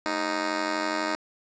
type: tone with amplitude modulation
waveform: 10% pulse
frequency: 311.1 Hz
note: D#4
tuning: in tune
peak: -14 dBFS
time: 0.06-1.15 s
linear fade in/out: 0 ms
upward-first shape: sine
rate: 92.2 Hz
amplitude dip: 80%
effects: resampled to 16000 Hz + 9-bit